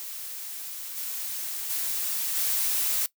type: noise with level steps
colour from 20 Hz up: blue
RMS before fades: -37 / -33 / -29 / -26 dBFS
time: 0-3.06 s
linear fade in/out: 0 ms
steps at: 0.96 / 1.69 / 2.35 s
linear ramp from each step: 20 ms
effects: noise-tail reverb RT60 0.1 s tail -20 dB re dry